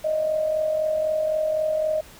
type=tone with amplitude modulation; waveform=sine; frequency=622.3 Hz; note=D#5; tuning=in tune; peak=-18 dBFS; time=0.04-2.01 s; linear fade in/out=10 ms; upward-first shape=sine; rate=43.9 Hz; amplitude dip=50%; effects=pink hiss -47 dBFS RMS until 2.19 s